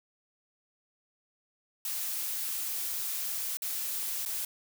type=noise with dropouts; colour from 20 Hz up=blue; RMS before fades=-34 dBFS; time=1.85-4.45 s; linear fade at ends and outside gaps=2 ms; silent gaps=3.571-3.62 / 4.252-4.259 s; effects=none